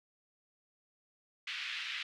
white band-pass noise, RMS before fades -40 dBFS, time 1.47-2.03 s, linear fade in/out 5 ms, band 1700 to 3400 Hz, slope 24 dB/octave, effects none

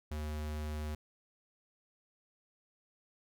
square tone, 75.9 Hz, D#2, 42 cents flat, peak -37 dBFS, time 0.11-0.95 s, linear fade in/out 5 ms, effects none

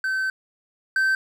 triangle tone pair in turn, 1538 / 1550.5 Hz, G6 / G6, -33 / -19 cents, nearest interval unison, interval 14 cents, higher second, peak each -20 / -16 dBFS, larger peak second, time 0.04-0.3 / 0.96-1.15 s, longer first, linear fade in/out 2 ms, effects none

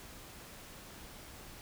silence, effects pink hiss -51 dBFS RMS until 1.61 s

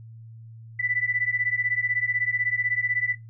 sine beating tone pair, 1975.5 / 1991.5 Hz, B6 / B6, 0 / +14 cents, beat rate 16 Hz, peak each -26 dBFS, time 0.79-3.15 s, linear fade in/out 10 ms, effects noise-tail reverb RT60 0.2 s tail -21 dB re dry + added 113 Hz sine -41 dBFS peak until 3.29 s

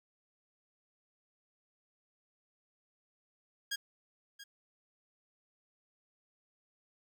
15% pulse tone with echo, 1631 Hz, G#6, 32 cents flat, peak -27 dBFS, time 3.71-3.76 s, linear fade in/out 10 ms, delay 680 ms, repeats 1, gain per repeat -14 dB, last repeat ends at 4.44 s, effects none

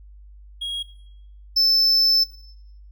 triangle tone pair in turn, 3288 / 5274 Hz, G#7 / E8, -18 / 0 cents, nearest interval minor sixth, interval 818 cents, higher second, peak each -24 / -14 dBFS, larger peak second, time 0.61-0.83 / 1.56-2.24 s, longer second, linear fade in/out 10 ms, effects noise-tail reverb RT60 0.8 s tail -17 dB re dry + added 50 Hz sine -42 dBFS peak until 2.91 s

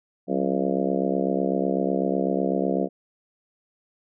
harmonic tone with a mistuned harmonic, 68 Hz, C#2, 33 cents flat, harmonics 3 / 4 / 5 / 6 / 7 / 8 / 9 / 10, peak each -27 / -28 / -29 / -30 / -30 / -31 / -32 / -32 dBFS, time 0.27-2.89 s, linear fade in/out 50 ms, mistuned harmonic 3, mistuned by -140 cents, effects none

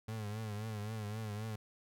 35% pulse tone with vibrato, 107.2 Hz, A2, 45 cents flat, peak -37 dBFS, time 0.08-1.56 s, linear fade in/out 5 ms, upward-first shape triangle, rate 3.8 Hz, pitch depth 89 cents each way, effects none

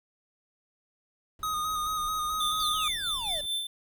brown noise, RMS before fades -48 dBFS, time 1.39-3.46 s, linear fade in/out 2 ms
square tone with vibrato, 1244.5 Hz, D#6, in tune, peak -29 dBFS, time 1.43-2.88 s, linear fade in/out 2 ms, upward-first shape square, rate 4.6 Hz, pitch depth 23 cents each way
square tone with tremolo, 3544 Hz, A7, 12 cents sharp, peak -28 dBFS, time 2.4-3.67 s, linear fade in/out 5 ms, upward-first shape sine, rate 4.6 Hz, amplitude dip 50%
square exponential sweep, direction down, 4790 to 570 Hz, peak -37 dBFS, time 2.6-3.41 s, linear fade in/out 2 ms
effects none

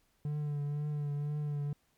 triangle tone with vibrato, 146.83 Hz, D3, in tune, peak -30 dBFS, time 0.25-1.73 s, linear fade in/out 2 ms, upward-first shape triangle, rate 2 Hz, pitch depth 36 cents each way, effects pink hiss -73 dBFS RMS until 1.97 s + MP3 96 kbps

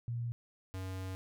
sine / square tone pair in turn, 118.5 / 94.05 Hz, A#2 / F#2, +29 / +29 cents, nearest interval major third, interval 400 cents, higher first, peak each -34 / -39 dBFS, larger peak first, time 0.08-0.32 / 0.74-1.15 s, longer second, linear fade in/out 0 ms, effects none

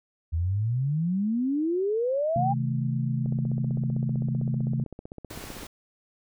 sine exponential sweep, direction up, 78.2 to 820 Hz, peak -23 dBFS, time 0.32-2.54 s, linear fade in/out 20 ms
sine chord, A diminished, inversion first, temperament equal with one note detuned, 130.81 / 158.83 / 220 Hz, C3 / Eb3 / A3, 0 / +36 / 0 cents, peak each -26 / -31 / -31 dBFS, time 2.36-4.84 s, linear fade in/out 2 ms
click train, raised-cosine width 2 ms, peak -26 dBFS, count 38, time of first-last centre 3.26-5.632 s, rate 15.6 Hz
pink noise, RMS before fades -41 dBFS, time 5.3-5.67 s, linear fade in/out 5 ms
effects none

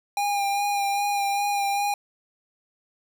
square tone with vibrato, 807 Hz, G#5, 50 cents flat, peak -23 dBFS, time 0.17-1.94 s, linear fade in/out 2 ms, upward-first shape sine, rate 2.5 Hz, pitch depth 22 cents each way, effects none

